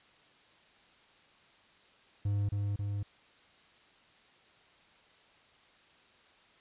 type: tone with echo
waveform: triangle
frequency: 101.5 Hz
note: G#2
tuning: 39 cents flat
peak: -26 dBFS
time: 2.25-2.49 s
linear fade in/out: 5 ms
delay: 270 ms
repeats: 2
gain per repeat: -2 dB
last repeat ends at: 3.03 s
effects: white hiss -62 dBFS RMS until 6.6 s + resampled to 8000 Hz